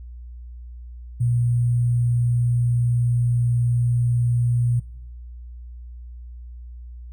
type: tone with sample-and-hold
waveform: sine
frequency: 120.2 Hz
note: B2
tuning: 46 cents flat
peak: -17 dBFS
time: 1.2-4.8 s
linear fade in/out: 10 ms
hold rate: 8820 Hz
effects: noise-tail reverb RT60 0.8 s tail -21 dB re dry + added 60 Hz sine -35 dBFS peak until 7.12 s